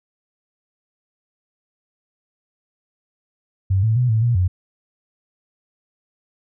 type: tone with pitch steps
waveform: sine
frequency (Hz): 96 / 111 / 124.5 / 110.6 / 119.5 / 90.9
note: G2 / A2 / B2 / A2 / A#2 / F#2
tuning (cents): -36 / +16 / +14 / +9 / +43 / -30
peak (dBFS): -14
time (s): 3.7-4.48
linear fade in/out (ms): 10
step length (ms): 130
effects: none